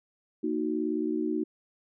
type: chord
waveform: sine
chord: D# minor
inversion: second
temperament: equal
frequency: 233.1 / 311.1 / 370 Hz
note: A#3 / D#4 / F#4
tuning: 0 / 0 / 0 cents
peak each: -33 / -29 / -32 dBFS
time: 0.43-1.44 s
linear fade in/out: 10 ms
effects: none